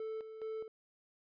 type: tone with tremolo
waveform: triangle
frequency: 440 Hz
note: A4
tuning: in tune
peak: -36 dBFS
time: 0-0.68 s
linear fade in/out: 2 ms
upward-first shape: square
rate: 2.4 Hz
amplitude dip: 60%
effects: resampled to 11025 Hz